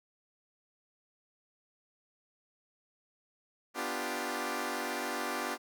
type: chord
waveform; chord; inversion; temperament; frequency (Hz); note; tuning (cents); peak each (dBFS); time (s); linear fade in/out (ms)
10% pulse; G dominant seventh; first; equal; 246.9 / 293.7 / 349.2 / 392; B3 / D4 / F4 / G4; 0 / 0 / 0 / 0; -31; 3.74-5.58; 50
effects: none